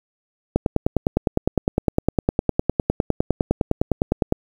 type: click train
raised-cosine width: 2 ms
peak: -3 dBFS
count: 38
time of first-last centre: 0.56-4.324 s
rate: 9.83 Hz
effects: 7-bit